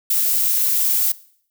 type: noise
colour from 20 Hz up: violet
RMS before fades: -18 dBFS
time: 0.1-1.12 s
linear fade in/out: 5 ms
effects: noise-tail reverb RT60 0.6 s tail -20 dB re dry